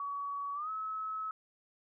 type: tone with pitch glide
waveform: sine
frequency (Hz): 1131 to 1291.7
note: C#6 to E6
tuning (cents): +34 to -36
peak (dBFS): -35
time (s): 0-1.31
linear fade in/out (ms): 2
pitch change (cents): +230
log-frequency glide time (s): 0.54-0.7
effects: none